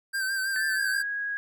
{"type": "tone with vibrato", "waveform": "square", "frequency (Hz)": 1563, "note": "G6", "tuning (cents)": -6, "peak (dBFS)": -27, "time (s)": [0.13, 1.03], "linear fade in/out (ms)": 20, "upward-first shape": "sine", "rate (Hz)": 6.2, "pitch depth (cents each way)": 42}
{"type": "tone with pitch glide", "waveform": "sine", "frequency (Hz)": [1742, 1651.8], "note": ["A6", "G#6"], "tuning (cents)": [-18, -10], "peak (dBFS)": -28, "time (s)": [0.56, 1.37], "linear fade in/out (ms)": 0, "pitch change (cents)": -92, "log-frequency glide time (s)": [0.74, 0.82]}
{"effects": []}